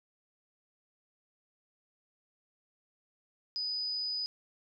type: tone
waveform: sine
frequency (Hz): 4978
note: D#8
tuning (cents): 0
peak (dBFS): -32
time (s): 3.56-4.26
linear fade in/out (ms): 0
effects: none